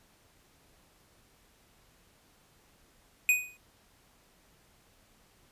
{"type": "tone with exponential decay", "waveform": "square", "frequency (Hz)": 2489, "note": "D#7", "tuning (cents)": 0, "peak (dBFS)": -19, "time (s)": [3.29, 3.57], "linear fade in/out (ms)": 1, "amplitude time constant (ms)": 60, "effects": ["pink hiss -64 dBFS RMS until 5.51 s", "resampled to 32000 Hz"]}